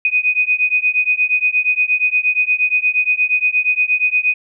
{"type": "beating tone pair", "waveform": "sine", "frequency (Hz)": [2489, 2497.5], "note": ["D#7", "D#7"], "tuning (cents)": [0, 6], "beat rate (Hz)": 8.5, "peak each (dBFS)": [-16, -16], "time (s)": [0.05, 4.34], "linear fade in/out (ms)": 2, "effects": []}